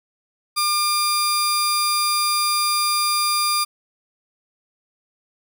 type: tone pair together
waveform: sawtooth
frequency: 1200 / 4800 Hz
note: D6 / D8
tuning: +37 / +37 cents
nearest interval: 2 octaves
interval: 2400 cents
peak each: -17 dBFS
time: 0.56-3.65 s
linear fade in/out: 20 ms
effects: none